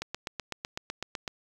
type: click train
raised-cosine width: 0.2 ms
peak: -16 dBFS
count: 11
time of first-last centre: 0.02-1.278 s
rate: 7.95 Hz
effects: 7-bit